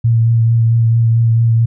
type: tone with vibrato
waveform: sine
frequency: 115 Hz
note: A#2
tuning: 23 cents flat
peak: -8 dBFS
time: 0.04-1.66 s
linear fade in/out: 10 ms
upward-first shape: triangle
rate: 4.5 Hz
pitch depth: 24 cents each way
effects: none